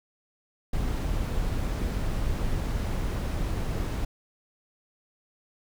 brown noise, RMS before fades -28 dBFS, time 0.73-4.05 s, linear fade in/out 5 ms, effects none

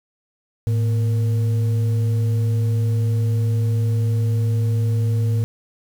sine tone with frequency modulation, 110 Hz, A2, in tune, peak -16 dBFS, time 0.67-5.44 s, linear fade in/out 0 ms, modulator 357 Hz, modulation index 0.27, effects 7-bit

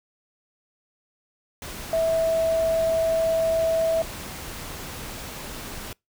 sine tone in noise, 653 Hz, E5, 17 cents flat, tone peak -19 dBFS, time 1.93-4.02 s, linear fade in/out 2 ms, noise pink, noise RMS -36 dBFS, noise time 1.62-5.93 s, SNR +14 dB, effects noise-tail reverb RT60 0.2 s tail -26 dB re dry

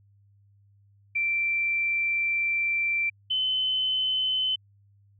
sine tone pair in turn, 2348 / 3044 Hz, D7 / F#7, -1 / +48 cents, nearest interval major third, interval 449 cents, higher second, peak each -23 dBFS, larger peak neither, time 1.15-3.1 / 3.3-4.56 s, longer first, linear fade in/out 10 ms, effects added 100 Hz sine -57 dBFS peak until 5.19 s

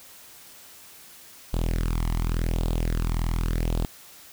sawtooth tone with flanger, 41.2 Hz, E1, in tune, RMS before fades -25 dBFS, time 1.53-3.85 s, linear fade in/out 0 ms, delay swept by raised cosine 0.25 to 0.99 ms, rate 0.88 Hz, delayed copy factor +0.7, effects white hiss -48 dBFS RMS until 4.32 s

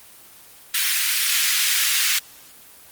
pink high-pass noise, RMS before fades -20 dBFS, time 0.74-2.19 s, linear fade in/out 5 ms, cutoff 1800 Hz, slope 24 dB/octave, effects white hiss -46 dBFS RMS until 2.91 s + Opus 24 kbps

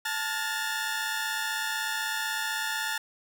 sawtooth tone cluster, 878 / 1421 / 1720 / 1816 Hz, A5 / F6 / A6 / A#6, -4 / +30 / -40 / -46 cents, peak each -31 dBFS, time 0.05-2.98 s, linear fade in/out 5 ms, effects none

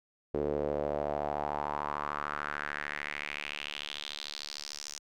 sawtooth tone with band-pass filter sweep, 73.42 Hz, D2, in tune, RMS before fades -36 dBFS, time 0.34-4.99 s, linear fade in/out 5 ms, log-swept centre 420 to 6100 Hz, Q 3.6, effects none

